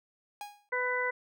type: tone with exponential decay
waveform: 45% pulse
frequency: 823 Hz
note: G#5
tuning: 16 cents flat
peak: -36 dBFS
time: 0.41-0.69 s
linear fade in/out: 1 ms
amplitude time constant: 60 ms
type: harmonic tone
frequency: 498.4 Hz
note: B4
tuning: 16 cents sharp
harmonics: 1 / 2 / 3 / 4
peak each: -34 / -35 / -35 / -32 dBFS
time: 0.72-1.11 s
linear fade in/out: 10 ms
effects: none